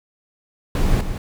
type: noise with echo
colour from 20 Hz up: brown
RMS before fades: -17 dBFS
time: 0.75-1.01 s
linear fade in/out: 2 ms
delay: 170 ms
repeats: 1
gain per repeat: -8 dB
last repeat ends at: 1.18 s
effects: none